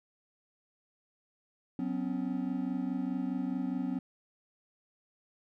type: chord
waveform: triangle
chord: F# suspended fourth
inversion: none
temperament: equal with one note detuned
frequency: 185 / 252.4 / 277.2 Hz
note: F#3 / B3 / C#4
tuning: 0 / +38 / 0 cents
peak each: -35 / -32 / -34 dBFS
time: 1.79-3.99 s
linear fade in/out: 2 ms
effects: none